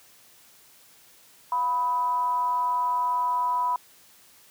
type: tone with frequency modulation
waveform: sine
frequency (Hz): 987.8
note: B5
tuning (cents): 0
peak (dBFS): -22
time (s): 1.52-3.76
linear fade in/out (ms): 2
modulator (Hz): 280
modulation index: 0.33
effects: white hiss -55 dBFS RMS until 4.5 s + high-pass 60 Hz 12 dB/octave